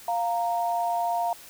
sine tone pair together, 698.5 / 928.6 Hz, F5 / A#5, 0 / -7 cents, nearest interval perfect fourth, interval 493 cents, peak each -25 / -28 dBFS, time 0.08-1.33 s, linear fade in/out 2 ms, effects white hiss -47 dBFS RMS until 1.49 s

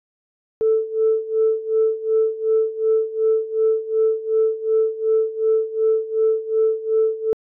sine tone with tremolo, 441.3 Hz, A4, 5 cents sharp, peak -12 dBFS, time 0.61-7.33 s, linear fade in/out 0 ms, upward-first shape sine, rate 2.7 Hz, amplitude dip 85%, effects tanh soft clip ceiling -9 dBFS

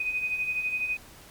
sine beating tone pair, 2489 / 2501 Hz, D#7 / D#7, 0 / +8 cents, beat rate 12 Hz, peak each -35 / -27 dBFS, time 0-0.97 s, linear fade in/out 5 ms, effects pink hiss -50 dBFS RMS until 1.3 s + MP3 96 kbps

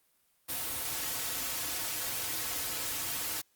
white noise with comb filter, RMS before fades -35 dBFS, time 0.48-3.42 s, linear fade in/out 20 ms, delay 5 ms, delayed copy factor -0.75, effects white hiss -71 dBFS RMS until 3.55 s + Opus 32 kbps

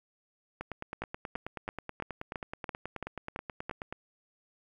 two click trains, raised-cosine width 0.5 ms, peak -22 / -20 dBFS, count 32 / 9, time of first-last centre 0.61-3.926 / 1.02-3.696 s, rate 9.35 / 2.99 Hz, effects 10-bit

